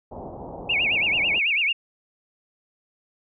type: low-pass noise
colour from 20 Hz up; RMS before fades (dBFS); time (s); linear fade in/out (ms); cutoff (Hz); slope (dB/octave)
white; -37; 0.11-1.39; 10; 880; 48
type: tone with vibrato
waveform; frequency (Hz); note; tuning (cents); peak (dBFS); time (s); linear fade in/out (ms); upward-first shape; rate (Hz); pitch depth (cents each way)
sine; 2491; D#7; +1; -19; 0.69-1.73; 10; sine; 9.1; 230
effects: none